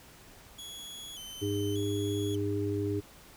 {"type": "tone with vibrato", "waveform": "sawtooth", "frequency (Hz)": 3205, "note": "G7", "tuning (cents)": 38, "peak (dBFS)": -39, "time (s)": [0.58, 2.36], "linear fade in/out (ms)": 10, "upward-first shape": "square", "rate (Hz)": 0.85, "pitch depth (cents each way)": 79}
{"type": "harmonic tone", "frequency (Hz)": 101.4, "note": "G#2", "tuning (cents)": -41, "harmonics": [1, 3, 4], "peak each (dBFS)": [-33, -33, -33], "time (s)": [1.41, 3.01], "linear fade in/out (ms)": 20}
{"effects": ["pink hiss -54 dBFS RMS until 3.36 s"]}